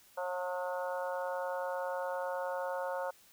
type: harmonic tone with a mistuned harmonic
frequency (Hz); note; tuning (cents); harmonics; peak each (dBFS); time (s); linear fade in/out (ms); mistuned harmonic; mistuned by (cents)
181; F#3; -38; 3 / 4 / 5 / 6 / 7 / 8; -36 / -43 / -40 / -47 / -47 / -45; 0.17-3.11; 10; 4; -20
effects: white hiss -62 dBFS RMS until 3.32 s